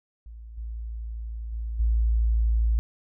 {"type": "tone with level steps", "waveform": "sine", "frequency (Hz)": 56.2, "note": "A1", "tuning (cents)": 37, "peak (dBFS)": [-39, -31, -28, -19], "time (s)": [0.26, 2.79], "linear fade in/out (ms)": 0, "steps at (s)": [0.57, 1.52, 1.79], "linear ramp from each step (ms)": 10, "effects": []}